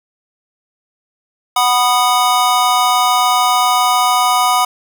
square chord, B major, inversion second, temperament just, 740.8 / 987.8 / 1234.7 Hz, F#5 / B5 / D#6, +2 / 0 / -14 cents, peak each -16 dBFS, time 1.56-4.65 s, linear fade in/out 5 ms, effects none

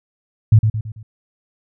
sine tone with echo, 109 Hz, A2, 16 cents flat, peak -5 dBFS, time 0.52-0.59 s, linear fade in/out 5 ms, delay 110 ms, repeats 4, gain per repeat -7 dB, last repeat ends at 1.03 s, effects none

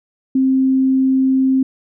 sine tone, 263.8 Hz, C4, 14 cents sharp, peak -11 dBFS, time 0.35-1.63 s, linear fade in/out 5 ms, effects none

